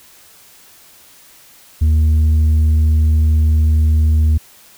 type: tone with tanh clipping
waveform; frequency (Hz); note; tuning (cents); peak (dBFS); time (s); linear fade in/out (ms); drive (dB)
triangle; 77.78; D#2; 0; -10; 1.81-4.38; 10; 8
effects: white hiss -45 dBFS RMS until 4.77 s